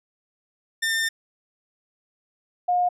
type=tone pair in turn; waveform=sawtooth / sine; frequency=1803 / 715.5 Hz; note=A6 / F5; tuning=+42 / +42 cents; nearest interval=octave + major third; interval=1600 cents; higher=first; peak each=-18 dBFS; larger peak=neither; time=0.82-1.09 / 2.68-2.89 s; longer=first; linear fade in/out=10 ms; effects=low-pass 12000 Hz 12 dB/octave